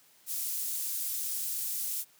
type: high-pass noise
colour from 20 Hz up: pink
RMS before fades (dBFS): -34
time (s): 0.26-2.05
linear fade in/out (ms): 50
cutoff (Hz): 9800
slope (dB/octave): 12
effects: white hiss -62 dBFS RMS until 2.19 s + high-pass 80 Hz 12 dB/octave